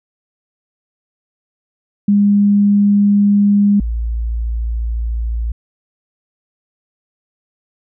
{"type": "tone pair in turn", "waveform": "sine", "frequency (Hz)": [203.3, 56.98], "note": ["G#3", "A#1"], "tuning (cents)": [-37, -39], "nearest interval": "octave + minor seventh", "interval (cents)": 2202, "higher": "first", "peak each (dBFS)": [-8, -16], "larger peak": "first", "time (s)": [[2.08, 3.8], [3.8, 5.52]], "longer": "neither", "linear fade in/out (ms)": 5, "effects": []}